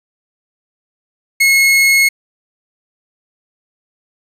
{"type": "tone", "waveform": "40% pulse", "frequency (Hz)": 2173, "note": "C#7", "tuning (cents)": -35, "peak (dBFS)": -7, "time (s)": [1.4, 2.09], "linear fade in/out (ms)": 10, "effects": ["resampled to 32000 Hz", "8-bit"]}